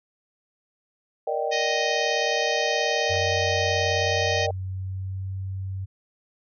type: chord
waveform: sine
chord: Eb major seventh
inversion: second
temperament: just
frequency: 466.7 / 583.4 / 622.3 / 777.8 Hz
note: Bb4 / D5 / Eb5 / G5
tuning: +2 / -12 / 0 / -14 cents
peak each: -29 dBFS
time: 1.27-4.51 s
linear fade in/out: 5 ms
type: harmonic tone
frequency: 622.3 Hz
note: D#5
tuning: in tune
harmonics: 3 / 4 / 5 / 6 / 7 / 8 / 9 / 10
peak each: -29 / -31 / -33 / -35 / -36 / -37 / -38 / -39 dBFS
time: 1.51-4.47 s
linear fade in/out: 20 ms
type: tone with pitch glide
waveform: sine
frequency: 92.5 to 95.49 Hz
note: F#2 to G2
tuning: 0 to -45 cents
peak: -28 dBFS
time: 3.09-5.86 s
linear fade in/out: 20 ms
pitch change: +55 cents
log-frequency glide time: 3.95-5.3 s
type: clicks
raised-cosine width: 0.3 ms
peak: -28 dBFS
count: 2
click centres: 3.141 / 3.156 s
effects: none